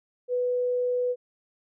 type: tone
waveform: sine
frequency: 494.7 Hz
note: B4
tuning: 3 cents sharp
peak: -23 dBFS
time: 0.28-1.16 s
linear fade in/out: 50 ms
effects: none